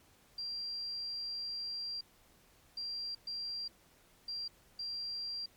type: tone bursts at uneven times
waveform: sine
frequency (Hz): 4743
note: D8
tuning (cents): +16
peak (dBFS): -37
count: 5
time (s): 0.38-2.01 / 2.77-3.15 / 3.27-3.68 / 4.28-4.48 / 4.79-5.46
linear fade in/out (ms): 5
effects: pink hiss -65 dBFS RMS until 5.56 s + MP3 96 kbps